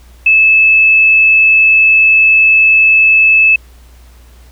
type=tone; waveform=sine; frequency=2610 Hz; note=E7; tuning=18 cents flat; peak=-4 dBFS; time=0.26-3.56 s; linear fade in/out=5 ms; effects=added 60 Hz sine -37 dBFS peak until 4.51 s + pink hiss -47 dBFS RMS until 4.51 s